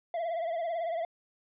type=tone with vibrato; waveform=triangle; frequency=671 Hz; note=E5; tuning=31 cents sharp; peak=-28 dBFS; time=0.14-1.05 s; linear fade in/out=2 ms; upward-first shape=triangle; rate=18 Hz; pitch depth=87 cents each way; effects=resampled to 8000 Hz